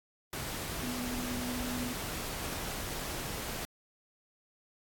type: tone in noise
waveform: sine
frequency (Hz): 246.9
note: B3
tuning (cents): 0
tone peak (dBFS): -36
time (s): 0.83-1.93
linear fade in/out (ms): 0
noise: pink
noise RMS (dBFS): -38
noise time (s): 0.33-3.65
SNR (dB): -1
effects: AAC 64 kbps